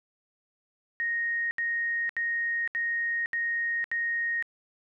sine tone bursts, 1864.7 Hz, A#6, in tune, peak -26 dBFS, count 6, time 1-4.425 s, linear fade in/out 0 ms, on 510 ms, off 73 ms, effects none

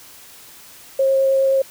sine tone with vibrato, 538 Hz, C5, 48 cents sharp, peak -13 dBFS, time 0.99-1.62 s, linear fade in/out 5 ms, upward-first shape triangle, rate 9.6 Hz, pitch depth 8 cents each way, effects white hiss -43 dBFS RMS until 1.7 s

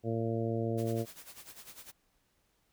harmonic tone, 114 Hz, A#2, 38 cents flat, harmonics 1 / 2 / 3 / 4 / 5 / 6, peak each -34 / -37 / -37 / -37 / -40 / -43 dBFS, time 0.03-1.06 s, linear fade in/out 50 ms
white noise with tremolo, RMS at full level -48 dBFS, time 0.77-1.92 s, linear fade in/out 20 ms, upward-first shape sine, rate 10 Hz, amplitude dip 75%
effects pink hiss -74 dBFS RMS until 2.72 s

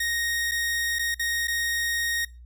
sawtooth tone with dropouts, 1864.7 Hz, A#6, in tune, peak -21 dBFS, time 0-2.25 s, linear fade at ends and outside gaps 5 ms, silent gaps 0.513-0.517 / 0.987-0.992 / 1.145-1.194 / 1.473-1.48 s, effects noise-tail reverb RT60 0.3 s tail -23 dB re dry + added 60 Hz sine -43 dBFS peak until 2.45 s

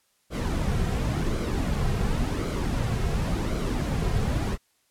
brown noise with flanger, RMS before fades -26 dBFS, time 0.3-4.58 s, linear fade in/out 50 ms, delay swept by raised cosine 1.1 to 3.5 ms, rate 0.92 Hz, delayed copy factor -0.5, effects white hiss -68 dBFS RMS until 4.9 s + low-pass 12000 Hz 12 dB/octave

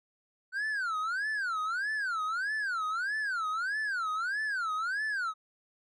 triangle tone with vibrato, 1480 Hz, F#6, in tune, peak -28 dBFS, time 0.52-5.34 s, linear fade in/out 50 ms, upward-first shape sine, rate 1.6 Hz, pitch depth 290 cents each way, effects resampled to 24000 Hz

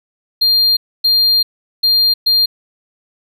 triangle tone bursts at uneven times, 4200 Hz, C8, 6 cents sharp, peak -8 dBFS, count 4, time 0.41-0.77 / 1.04-1.43 / 1.83-2.14 / 2.26-2.46 s, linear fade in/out 10 ms, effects none

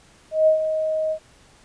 sine tone with ADSR envelope, 628 Hz, D#5, 16 cents sharp, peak -11 dBFS, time 0.31-1.19 s, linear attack 160 ms, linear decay 110 ms, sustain -9 dB, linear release 75 ms, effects pink hiss -53 dBFS RMS until 1.64 s + resampled to 22050 Hz

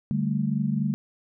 sine chord, D suspended fourth, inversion none, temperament equal, 146.83 / 196 / 220 Hz, D3 / G3 / A3, 0 / 0 / 0 cents, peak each -27 dBFS, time 0.11-0.94 s, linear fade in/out 0 ms, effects none

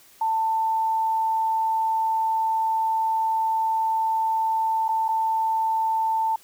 sine tone with dropouts, 890 Hz, A5, 20 cents sharp, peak -20 dBFS, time 0.21-6.36 s, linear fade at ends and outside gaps 5 ms, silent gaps 4.882-4.888 / 5.082-5.087 s, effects white hiss -53 dBFS RMS until 6.43 s

